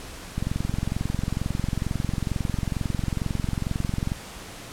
click train, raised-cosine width 5 ms, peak -13 dBFS, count 84, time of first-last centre 0.38-4.119 s, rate 22.2 Hz, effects pink hiss -40 dBFS RMS until 4.72 s + low-pass 11000 Hz 12 dB/octave

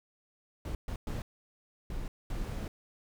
brown noise bursts at uneven times, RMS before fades -36 dBFS, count 5, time 0.65-0.75 / 0.88-0.96 / 1.07-1.22 / 1.9-2.08 / 2.3-2.68 s, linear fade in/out 2 ms, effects none

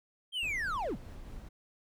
triangle linear sweep, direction down, 3225 to 47.2 Hz, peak -30 dBFS, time 0.32-0.98 s, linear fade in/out 50 ms
brown noise with tremolo, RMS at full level -44 dBFS, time 0.42-1.49 s, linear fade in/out 10 ms, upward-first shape triangle, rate 4.7 Hz, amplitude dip 25%
effects none

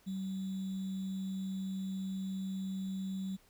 sine tone with sample-and-hold, 191 Hz, G3, 45 cents flat, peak -35 dBFS, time 0.06-3.37 s, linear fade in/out 20 ms, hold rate 3675 Hz, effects pink hiss -66 dBFS RMS until 3.49 s

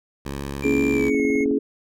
10% pulse tone with vibrato, 69.7 Hz, C#2, 10 cents sharp, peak -20 dBFS, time 0.25-1.1 s, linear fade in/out 10 ms, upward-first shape triangle, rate 14 Hz, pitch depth 23 cents each way
triangle tone with pitch glide, 2368 to 2171 Hz, D7 to C#7, +14 to -37 cents, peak -26 dBFS, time 0.62-1.45 s, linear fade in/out 20 ms, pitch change -151 cents, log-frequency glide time 0.93-1.21 s
sine chord, A# half-diminished seventh, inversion none, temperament equal with one note detuned, 233.1 / 277.2 / 329.6 / 420.9 Hz, A#3 / C#4 / E4 / G#4, 0 / 0 / 0 / +23 cents, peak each -27 / -21 / -27 / -22 dBFS, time 0.64-1.59 s, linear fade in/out 10 ms
click train, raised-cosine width 2 ms, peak -23 dBFS, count 16, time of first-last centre 0.73-1.511 s, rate 19.2 Hz
effects none

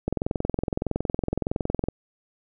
click train, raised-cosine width 2 ms, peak -11 dBFS, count 40, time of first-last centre 0.08-1.886 s, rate 21.6 Hz, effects none

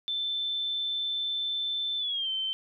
sine tone with pitch glide, 3536 to 3096 Hz, A7 to G7, +8 to -22 cents, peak -28 dBFS, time 0.08-2.53 s, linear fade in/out 0 ms, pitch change -230 cents, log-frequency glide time 1.98-2.29 s, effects none

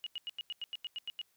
sine tone bursts, 2887 Hz, F#7, 43 cents flat, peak -36 dBFS, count 11, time 0.04-1.215 s, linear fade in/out 0 ms, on 25 ms, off 90 ms, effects white hiss -73 dBFS RMS until 1.36 s

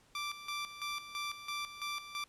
15% pulse tone with tremolo, 1174 Hz, D6, 1 cent flat, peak -30 dBFS, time 0.15-2.24 s, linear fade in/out 2 ms, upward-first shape square, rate 3 Hz, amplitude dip 70%, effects pink hiss -66 dBFS RMS until 2.28 s + low-pass 10000 Hz 12 dB/octave

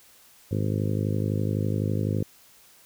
harmonic tone, 51.91 Hz, G#1, in tune, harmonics 2 / 3 / 4 / 5 / 6 / 7 / 8 / 9 / 10, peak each -26 / -30 / -32 / -34 / -36 / -37 / -38 / -39 / -40 dBFS, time 0.51-2.23 s, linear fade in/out 5 ms, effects white hiss -55 dBFS RMS until 2.85 s

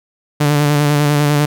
sawtooth tone with vibrato, 146.8 Hz, D3, in tune, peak -7 dBFS, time 0.4-1.46 s, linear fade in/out 10 ms, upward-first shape square, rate 10 Hz, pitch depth 24 cents each way, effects none

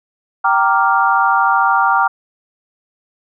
sine chord, G minor seventh, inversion none, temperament equal with one note detuned, 779 / 932.3 / 1174.7 / 1396.9 Hz, G5 / Bb5 / D6 / F6, -11 / 0 / 0 / 0 cents, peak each -16 dBFS, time 0.44-2.08 s, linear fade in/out 10 ms, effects none

